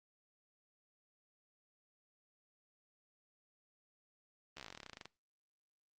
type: slowing click train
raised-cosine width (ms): 0.2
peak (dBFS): -30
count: 20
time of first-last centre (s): 4.57-5.056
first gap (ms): 13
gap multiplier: 1.07
effects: noise-tail reverb RT60 0.3 s tail -22 dB re dry + Opus 32 kbps